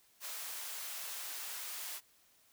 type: high-pass noise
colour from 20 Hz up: white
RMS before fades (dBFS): -43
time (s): 0.2-2.01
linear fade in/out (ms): 50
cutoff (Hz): 690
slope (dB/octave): 12
effects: white hiss -68 dBFS RMS until 2.52 s